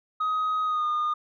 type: tone with pitch glide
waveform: sine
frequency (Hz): 1258 to 1220.8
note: D#6 to D#6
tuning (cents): +19 to -33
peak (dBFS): -21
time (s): 0.2-1.14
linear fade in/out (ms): 10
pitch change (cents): -52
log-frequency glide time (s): 0.64-0.86
effects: tanh soft clip ceiling -22 dBFS